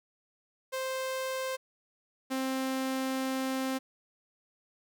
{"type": "tone pair in turn", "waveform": "sawtooth", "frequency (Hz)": [523.3, 263.5], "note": ["C5", "C4"], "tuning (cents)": [0, 12], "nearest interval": "octave", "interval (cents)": 1188, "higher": "first", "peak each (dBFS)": [-28, -26], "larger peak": "second", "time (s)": [[0.72, 1.57], [2.3, 3.79]], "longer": "second", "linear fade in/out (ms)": 20, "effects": []}